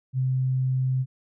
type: tone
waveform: sine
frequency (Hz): 130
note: C3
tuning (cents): -11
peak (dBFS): -21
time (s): 0.13-1.06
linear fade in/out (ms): 50
effects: none